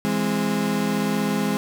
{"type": "chord", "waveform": "35% pulse", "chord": "E augmented", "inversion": "none", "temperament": "equal with one note detuned", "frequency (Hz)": [164.81, 206, 261.6], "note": ["E3", "G#3", "B#3"], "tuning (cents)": [0, -14, 0], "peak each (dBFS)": [-27, -21, -25], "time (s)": [0.05, 1.57], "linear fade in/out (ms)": 0, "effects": []}